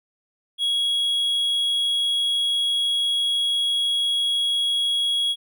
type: tone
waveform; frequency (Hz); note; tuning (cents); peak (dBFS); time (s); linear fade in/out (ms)
triangle; 3322; G#7; 0; -18; 0.58-5.36; 50
effects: none